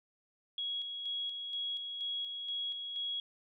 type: tone with tremolo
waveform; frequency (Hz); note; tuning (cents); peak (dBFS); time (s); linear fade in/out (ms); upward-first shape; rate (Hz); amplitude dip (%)
sine; 3322; G#7; 0; -34; 0.58-3.2; 2; square; 2.1; 40
effects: none